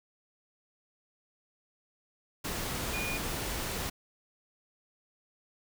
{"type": "tone in noise", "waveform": "sine", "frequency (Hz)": 2440, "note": "D#7", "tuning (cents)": -34, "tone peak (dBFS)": -35, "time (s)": [2.93, 3.18], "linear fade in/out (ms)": 10, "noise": "pink", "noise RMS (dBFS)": -35, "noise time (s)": [2.44, 3.9], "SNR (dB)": -3, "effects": []}